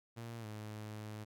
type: tone with pitch glide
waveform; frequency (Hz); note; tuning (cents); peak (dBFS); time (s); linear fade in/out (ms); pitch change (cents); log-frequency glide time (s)
sawtooth; 116 to 106.99; A#2 to A2; -8 to -48; -40; 0.16-1.25; 20; -140; 0.39-0.46
effects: none